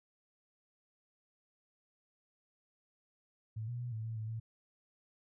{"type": "tone with pitch steps", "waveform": "sine", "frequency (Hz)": [110, 120.8, 122, 110.4, 112.7, 109.4, 112.7], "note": ["A2", "B2", "B2", "A2", "A2", "A2", "A2"], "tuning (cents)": [0, -38, -21, 6, 42, -9, 42], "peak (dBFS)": -37, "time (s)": [3.56, 4.4], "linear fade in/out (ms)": 10, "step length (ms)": 120, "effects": []}